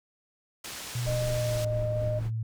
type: low-pass noise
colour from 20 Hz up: white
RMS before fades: -40 dBFS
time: 0.64-1.65 s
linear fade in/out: 5 ms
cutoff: 8100 Hz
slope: 12 dB/octave
type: tone with pitch glide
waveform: sine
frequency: 121.4 to 111.97 Hz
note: B2 to A2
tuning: -29 to +31 cents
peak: -28 dBFS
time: 0.95-2.43 s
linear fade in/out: 5 ms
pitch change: -140 cents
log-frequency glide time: 1.27-1.68 s
type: noise with tremolo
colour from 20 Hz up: brown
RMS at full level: -37 dBFS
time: 1.02-2.31 s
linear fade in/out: 50 ms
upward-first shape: sine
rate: 4.2 Hz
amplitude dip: 35%
type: tone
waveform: sine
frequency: 612 Hz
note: D#5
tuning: 29 cents flat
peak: -29 dBFS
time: 1.06-2.2 s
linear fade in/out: 20 ms
effects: none